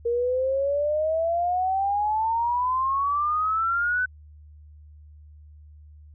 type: exponential sweep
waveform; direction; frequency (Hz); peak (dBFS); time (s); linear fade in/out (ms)
sine; up; 466.2 to 1515; -21; 0.05-4.06; 10
effects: added 75 Hz sine -45 dBFS peak until 6.14 s

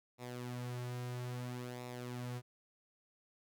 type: tone with flanger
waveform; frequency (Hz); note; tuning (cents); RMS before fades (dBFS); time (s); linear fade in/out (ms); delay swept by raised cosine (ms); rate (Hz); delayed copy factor
sawtooth; 123.47; B2; 0; -43; 0.18-2.42; 50; 0.64 to 4.64; 0.6; -0.6
effects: none

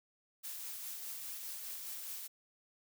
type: noise with tremolo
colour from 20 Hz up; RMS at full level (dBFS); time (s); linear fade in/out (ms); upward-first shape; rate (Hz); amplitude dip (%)
blue; -43; 0.43-2.28; 20; triangle; 4.9; 30
effects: none

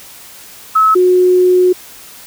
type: tone pair in turn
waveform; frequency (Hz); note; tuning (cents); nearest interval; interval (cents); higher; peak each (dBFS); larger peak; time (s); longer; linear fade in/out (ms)
sine; 1293 / 364; E6 / F#4; -34 / -28; octave + minor seventh; 2194; first; -6; neither; 0.75-0.95 / 0.95-1.73; second; 10
effects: white hiss -36 dBFS RMS until 2.26 s

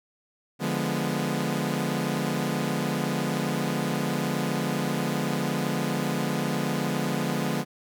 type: chord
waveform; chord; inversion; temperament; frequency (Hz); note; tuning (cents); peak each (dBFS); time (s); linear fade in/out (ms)
sawtooth; D diminished seventh; none; equal; 146.83 / 174.61 / 207.7 / 246.9; D3 / F3 / Ab3 / Cb4; 0 / 0 / 0 / 0; -27; 0.59-7.65; 50
effects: none

